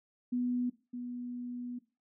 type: tone pair in turn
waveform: sine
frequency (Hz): 246.4 / 244.8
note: B3 / B3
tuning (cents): -4 / -15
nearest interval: unison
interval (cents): 11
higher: first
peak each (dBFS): -29 / -37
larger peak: first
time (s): 0.32-0.7 / 0.93-1.79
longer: second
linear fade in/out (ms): 10
effects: noise-tail reverb RT60 0.3 s tail -17 dB re dry